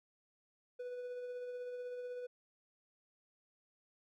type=tone with tremolo; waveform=triangle; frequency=493.9 Hz; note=B4; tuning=in tune; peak=-38 dBFS; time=0.79-2.27 s; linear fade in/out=10 ms; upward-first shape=triangle; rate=16 Hz; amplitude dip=35%; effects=none